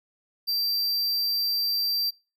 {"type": "tone", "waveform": "square", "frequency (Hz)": 4699, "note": "D8", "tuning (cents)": 0, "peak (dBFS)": -24, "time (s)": [0.47, 2.11], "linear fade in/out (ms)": 20, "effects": ["noise-tail reverb RT60 0.3 s tail -23 dB re dry"]}